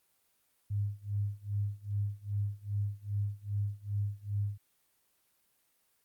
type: tone with tremolo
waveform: sine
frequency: 102.1 Hz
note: G#2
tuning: 29 cents flat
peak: -28 dBFS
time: 0.7-4.58 s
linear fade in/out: 10 ms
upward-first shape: sine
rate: 2.5 Hz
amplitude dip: 95%
effects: white hiss -73 dBFS RMS until 6.04 s + Opus 32 kbps